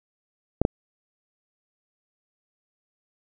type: clicks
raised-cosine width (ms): 2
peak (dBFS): -5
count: 2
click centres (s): 0.616 / 0.651
effects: none